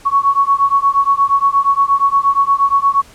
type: beating tone pair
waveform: sine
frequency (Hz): 1108.7 / 1117.2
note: C#6 / C#6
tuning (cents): 0 / +13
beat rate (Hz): 8.5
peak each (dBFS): -13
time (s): 0.05-3.02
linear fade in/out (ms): 20
effects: pink hiss -43 dBFS RMS until 3.14 s + low-pass 11000 Hz 12 dB/octave